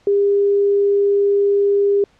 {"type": "tone", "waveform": "sine", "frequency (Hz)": 402.5, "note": "G4", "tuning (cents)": 46, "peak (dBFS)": -12, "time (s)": [0.07, 2.04], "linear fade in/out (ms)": 2, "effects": ["pink hiss -56 dBFS RMS until 2.19 s", "low-pass 5000 Hz 12 dB/octave"]}